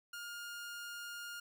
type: tone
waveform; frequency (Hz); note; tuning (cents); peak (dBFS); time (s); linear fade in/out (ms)
sawtooth; 1415; F6; +22; -40; 0.13-1.4; 5
effects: none